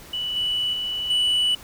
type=tone with level steps; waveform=sine; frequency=2961 Hz; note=F#7; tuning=1 cent sharp; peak=-24 / -20 / -24 / -15 dBFS; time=0.13-1.55 s; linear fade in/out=5 ms; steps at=0.36 / 0.73 / 1.1 s; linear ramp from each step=5 ms; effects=tanh soft clip ceiling -17 dBFS + pink hiss -44 dBFS RMS until 1.63 s